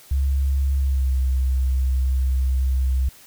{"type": "tone with pitch glide", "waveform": "sine", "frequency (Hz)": [68.3, 65.07], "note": ["C#2", "C2"], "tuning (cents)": [-25, -9], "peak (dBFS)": -17, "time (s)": [0.11, 3.09], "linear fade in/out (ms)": 5, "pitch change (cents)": -84, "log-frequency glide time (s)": [0.76, 1.19], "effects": ["white hiss -48 dBFS RMS until 3.26 s"]}